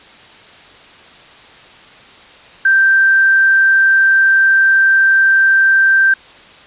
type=tone with quantisation; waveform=sine; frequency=1568 Hz; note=G6; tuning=in tune; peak=-7 dBFS; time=2.65-6.14 s; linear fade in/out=5 ms; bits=6; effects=white hiss -40 dBFS RMS until 6.66 s + resampled to 8000 Hz